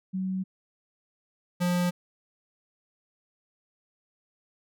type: tone pair in turn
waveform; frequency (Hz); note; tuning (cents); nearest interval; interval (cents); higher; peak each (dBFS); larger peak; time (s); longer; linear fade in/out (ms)
sine / square; 188.1 / 177.19; F#3 / F3; +29 / +25; minor second; 104; first; -27 / -24; second; 0.13-0.44 / 1.6-1.91; neither; 20
effects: none